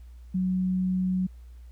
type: tone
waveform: sine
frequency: 185 Hz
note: F#3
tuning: in tune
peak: -23 dBFS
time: 0.34-1.27 s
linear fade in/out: 10 ms
effects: added 60 Hz sine -43 dBFS peak until 1.71 s + pink hiss -67 dBFS RMS until 1.71 s